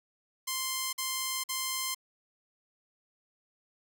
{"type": "tone bursts", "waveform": "5% pulse", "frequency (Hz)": 1046.5, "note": "C6", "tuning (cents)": 0, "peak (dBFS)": -19, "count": 3, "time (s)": [0.47, 1.948], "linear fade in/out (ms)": 10, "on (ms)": 460, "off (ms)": 49, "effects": []}